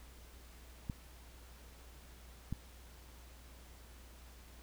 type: clicks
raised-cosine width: 5 ms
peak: -25 dBFS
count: 2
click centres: 0.898 / 2.526 s
effects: added 60 Hz sine -55 dBFS peak until 4.62 s + pink hiss -60 dBFS RMS until 4.62 s